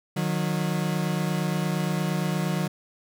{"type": "tone pair together", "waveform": "40% pulse", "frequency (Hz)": [153.9, 182.49], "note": ["D#3", "F#3"], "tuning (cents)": [-19, -24], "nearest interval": "minor third", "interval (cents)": 295, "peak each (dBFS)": -26, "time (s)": [0.16, 2.68], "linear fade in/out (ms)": 10, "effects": []}